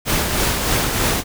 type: noise with tremolo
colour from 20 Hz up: pink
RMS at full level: -17 dBFS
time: 0.05-1.24 s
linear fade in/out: 50 ms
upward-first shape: triangle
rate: 3.2 Hz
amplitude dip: 45%
effects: none